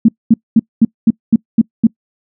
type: tone bursts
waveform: sine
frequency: 225.6 Hz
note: A3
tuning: 44 cents sharp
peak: -3 dBFS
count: 8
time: 0.05-1.87 s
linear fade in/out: 5 ms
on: 35 ms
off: 220 ms
effects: noise-tail reverb RT60 0.1 s tail -26 dB re dry